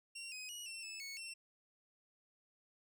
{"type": "tone with pitch steps", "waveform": "20% pulse", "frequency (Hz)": [2749, 2516, 2907, 2704, 2617, 2209, 2705], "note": ["F7", "D#7", "F#7", "E7", "E7", "C#7", "E7"], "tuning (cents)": [-28, 19, -31, 43, -13, -7, 44], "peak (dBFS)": -40, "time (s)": [0.15, 1.34], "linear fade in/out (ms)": 10, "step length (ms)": 170, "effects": []}